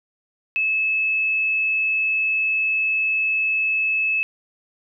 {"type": "tone", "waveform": "sine", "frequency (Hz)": 2600, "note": "E7", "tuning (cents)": -24, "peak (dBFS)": -18, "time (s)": [0.56, 4.23], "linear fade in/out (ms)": 0, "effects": []}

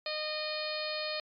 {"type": "harmonic tone", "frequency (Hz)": 613, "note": "D#5", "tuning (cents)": -26, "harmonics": [1, 2, 3, 4, 5, 6, 7, 8], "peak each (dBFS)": [-37, -44, -44, -41, -46, -44, -38, -44], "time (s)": [0.06, 1.2], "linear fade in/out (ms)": 2, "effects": ["MP3 96 kbps"]}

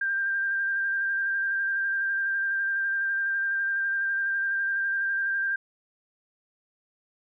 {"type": "tone with vibrato", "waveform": "sine", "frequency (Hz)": 1587, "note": "G6", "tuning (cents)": 21, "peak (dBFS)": -24, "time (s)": [0.01, 5.56], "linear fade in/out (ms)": 5, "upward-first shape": "square", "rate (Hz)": 12, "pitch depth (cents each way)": 15, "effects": []}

